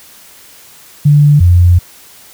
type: tone pair in turn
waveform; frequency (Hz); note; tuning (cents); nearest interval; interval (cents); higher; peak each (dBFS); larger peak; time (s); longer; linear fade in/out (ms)
sine; 146.6 / 88.03; D3 / F2; -3 / +14; major sixth; 883; first; -3; neither; 1.05-1.4 / 1.4-1.79; second; 10
effects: white hiss -39 dBFS RMS until 2.33 s